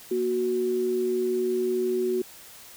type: tone pair together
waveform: sine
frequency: 236.1 / 369.2 Hz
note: A#3 / F#4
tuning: +22 / -4 cents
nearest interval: minor sixth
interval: 774 cents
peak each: -32 / -23 dBFS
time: 0.11-2.22 s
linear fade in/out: 5 ms
effects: white hiss -47 dBFS RMS until 2.76 s